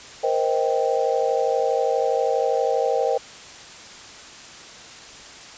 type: chord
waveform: sine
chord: C minor seventh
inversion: third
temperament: just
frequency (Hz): 470.9 / 523.3 / 627.9 / 784.9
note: Bb4 / C5 / Eb5 / G5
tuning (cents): +18 / 0 / +16 / +2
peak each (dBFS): -23 / -23 / -26 / -25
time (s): 0.23-3.18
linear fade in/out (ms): 10
effects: white hiss -41 dBFS RMS until 5.57 s + resampled to 16000 Hz